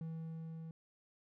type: tone with level ramp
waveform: triangle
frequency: 162.2 Hz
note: E3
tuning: 28 cents flat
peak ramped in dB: -38 to -43 dBFS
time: 0.01-0.71 s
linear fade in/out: 2 ms
effects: none